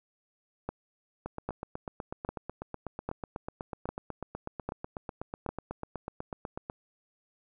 two click trains, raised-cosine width 1 ms, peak -19 / -22 dBFS, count 7 / 45, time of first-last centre 0.69-5.49 / 1.26-6.699 s, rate 1.25 / 8.09 Hz, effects none

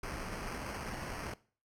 pink noise with sample-and-hold, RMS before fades -41 dBFS, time 0.03-1.34 s, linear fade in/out 5 ms, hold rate 3675 Hz, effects noise-tail reverb RT60 0.4 s tail -19 dB re dry + low-pass 12000 Hz 12 dB/octave

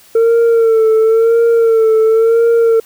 sine tone with vibrato, 452.3 Hz, A4, 48 cents sharp, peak -4 dBFS, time 0.15-2.8 s, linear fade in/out 5 ms, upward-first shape sine, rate 0.96 Hz, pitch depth 46 cents each way, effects tanh soft clip ceiling -6 dBFS + white hiss -44 dBFS RMS until 2.85 s

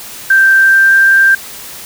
sine tone with pitch glide, 1568 to 1578.9 Hz, G6 to G6, 0 to +12 cents, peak -4 dBFS, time 0.3-1.35 s, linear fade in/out 5 ms, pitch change +12 cents, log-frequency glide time 0.58-0.95 s, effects white hiss -29 dBFS RMS until 1.85 s

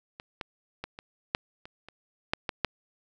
clicks, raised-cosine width 0.3 ms, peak -24 / -18 / -19 / -25 / -8 / -28 / -29 / -9 / -13 / -8 dBFS, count 10, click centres 0.199 / 0.412 / 0.84 / 0.989 / 1.349 / 1.655 / 1.886 / 2.335 / 2.492 / 2.647 s, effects none

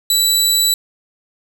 20% pulse tone, 3951 Hz, B7, in tune, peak -6 dBFS, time 0.1-0.74 s, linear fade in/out 2 ms, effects none

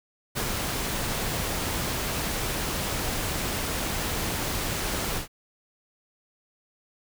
pink noise with ADSR envelope, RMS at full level -27 dBFS, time 0.35-5.28 s, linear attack 28 ms, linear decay 62 ms, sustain -2 dB, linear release 120 ms, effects none

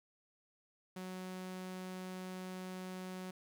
sawtooth tone, 185 Hz, F#3, in tune, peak -39 dBFS, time 0.96-3.31 s, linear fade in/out 5 ms, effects 13-bit

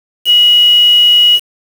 sine tone with quantisation, 2911 Hz, F#7, 29 cents flat, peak -4 dBFS, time 0.25-1.4 s, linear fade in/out 50 ms, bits 4, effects none

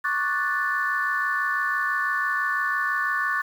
sine chord, D major seventh, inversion third, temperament equal, 1108.7 / 1174.7 / 1480 / 1760 Hz, C#6 / D6 / F#6 / A6, 0 / 0 / 0 / 0 cents, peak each -28 / -30 / -27 / -25 dBFS, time 0.04-3.42 s, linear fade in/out 10 ms, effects tanh soft clip ceiling -13 dBFS + 8-bit

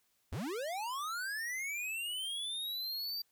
square linear sweep, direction up, 60 to 4699 Hz, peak -37 dBFS, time 0.32-3.22 s, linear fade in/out 5 ms, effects white hiss -75 dBFS RMS until 3.31 s

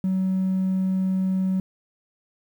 triangle tone, 188.3 Hz, F#3, 31 cents sharp, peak -17 dBFS, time 0.04-1.6 s, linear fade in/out 2 ms, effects tanh soft clip ceiling -16 dBFS + 9-bit

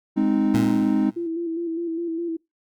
triangle chord, Ab major, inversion none, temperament equal with one note detuned, 206.7 / 261.6 / 311.1 Hz, Ab3 / C4 / Eb4, -8 / 0 / 0 cents, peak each -20 dBFS, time 0.16-1.11 s, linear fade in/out 20 ms
20% pulse tone with exponential decay, 116.1 Hz, A#2, 7 cents flat, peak -16 dBFS, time 0.54-1.28 s, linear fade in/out 5 ms, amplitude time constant 160 ms
sine tone with vibrato, 334.4 Hz, E4, 25 cents sharp, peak -24 dBFS, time 1.16-2.37 s, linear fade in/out 10 ms, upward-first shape square, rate 4.9 Hz, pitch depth 38 cents each way
effects noise-tail reverb RT60 0.2 s tail -25 dB re dry + Opus 48 kbps

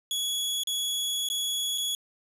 sawtooth tone with dropouts, 3367 Hz, G#7, 23 cents sharp, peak -24 dBFS, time 0.11-1.95 s, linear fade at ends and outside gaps 1 ms, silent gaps 0.635-0.672 / 1.288-1.3 / 1.777-1.781 s, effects resampled to 32000 Hz

